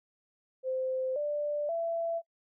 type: tone with pitch steps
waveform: sine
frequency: 519 / 589.3 / 669.2 Hz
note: C5 / D5 / E5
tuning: -14 / +6 / +26 cents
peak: -29 dBFS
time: 0.63-2.22 s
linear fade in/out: 50 ms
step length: 530 ms
effects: noise-tail reverb RT60 0.1 s tail -26 dB re dry